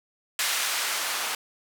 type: noise with band-pass filter sweep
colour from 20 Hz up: blue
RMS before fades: -28 dBFS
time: 0.39-1.35 s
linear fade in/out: 2 ms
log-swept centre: 1600 to 850 Hz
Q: 0.72
effects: none